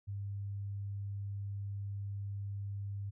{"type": "tone", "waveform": "sine", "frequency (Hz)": 100, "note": "G2", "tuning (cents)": 35, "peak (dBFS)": -37, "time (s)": [0.07, 3.11], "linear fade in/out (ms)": 20, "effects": []}